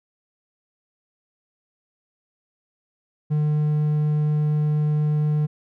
triangle tone, 150.7 Hz, D3, 45 cents sharp, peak -16 dBFS, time 3.3-5.47 s, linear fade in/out 20 ms, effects none

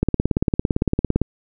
click train, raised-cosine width 3 ms, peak -4 dBFS, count 22, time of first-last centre 0.03-1.216 s, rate 17.7 Hz, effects none

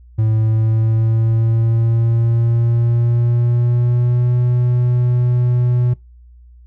triangle tone with pitch glide, 110 to 122.76 Hz, A2 to B2, 0 to -10 cents, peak -10 dBFS, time 0.18-5.94 s, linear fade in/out 10 ms, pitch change +190 cents, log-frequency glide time 0.34-4.36 s, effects noise-tail reverb RT60 0.2 s tail -22 dB re dry + added 60 Hz sine -40 dBFS peak until 6.66 s

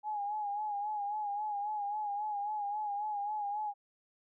sine tone with vibrato, 830.6 Hz, G#5, in tune, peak -33 dBFS, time 0.03-3.74 s, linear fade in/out 50 ms, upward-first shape sine, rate 3.7 Hz, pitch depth 54 cents each way, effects none

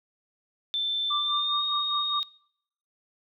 sine tone with pitch glide, 3544 to 3724 Hz, A7 to A#7, +12 to -2 cents, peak -25 dBFS, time 0.74-2.23 s, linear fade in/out 0 ms, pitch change +86 cents, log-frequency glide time 1.21-1.62 s
sine tone with tremolo, 1174.7 Hz, D6, in tune, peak -26 dBFS, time 1.1-2.2 s, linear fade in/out 10 ms, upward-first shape sine, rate 4.9 Hz, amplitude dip 80%
effects noise-tail reverb RT60 0.7 s tail -24 dB re dry

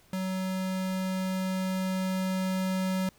square tone with level ramp, 187.6 Hz, F#3, 24 cents sharp, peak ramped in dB -30 to -27 dBFS, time 0.13-3.09 s, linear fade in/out 2 ms, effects pink hiss -61 dBFS RMS until 3.18 s

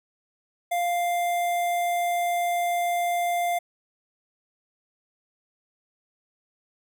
square tone with notch filter, 698.5 Hz, F5, in tune, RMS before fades -25 dBFS, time 0.71-3.59 s, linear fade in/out 10 ms, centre 4700 Hz, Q 1.1, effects none

